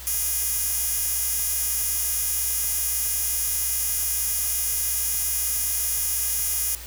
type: tone with high-pass filter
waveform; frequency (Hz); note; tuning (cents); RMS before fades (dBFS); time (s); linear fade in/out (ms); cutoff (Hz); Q
10% pulse; 410.4; G#4; -21; -25; 0.07-6.75; 0; 9900; 0.88
effects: added 60 Hz sine -40 dBFS peak until 6.86 s + white hiss -40 dBFS RMS until 6.86 s